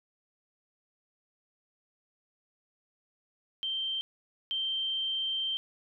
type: tone pair in turn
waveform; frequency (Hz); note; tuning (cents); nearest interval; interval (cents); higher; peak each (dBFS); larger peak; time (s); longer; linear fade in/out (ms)
sine; 3136 / 3136; G7 / G7; 0 / 0; unison; 0; neither; -30 / -29; second; 3.63-4.01 / 4.51-5.57; second; 0
effects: none